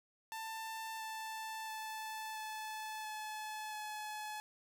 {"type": "tone with pitch steps", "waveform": "sawtooth", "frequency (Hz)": [890, 882.3, 874.7, 867.2, 859.7, 852.3], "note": ["A5", "A5", "A5", "A5", "A5", "G#5"], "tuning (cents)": [20, 5, -10, -25, -40, 45], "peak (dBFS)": -38, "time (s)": [0.32, 4.4], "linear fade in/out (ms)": 0, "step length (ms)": 680, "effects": []}